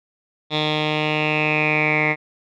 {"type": "tone with low-pass filter sweep", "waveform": "10% pulse", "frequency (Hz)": 152.8, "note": "D#3", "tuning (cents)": -31, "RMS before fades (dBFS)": -20, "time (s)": [0.5, 2.16], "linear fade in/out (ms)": 50, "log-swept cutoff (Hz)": [3500, 2100], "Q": 8.6, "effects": []}